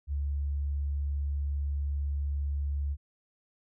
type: tone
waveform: sine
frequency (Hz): 71.2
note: C#2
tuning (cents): +47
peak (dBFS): -28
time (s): 0.07-2.97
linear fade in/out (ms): 50
effects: none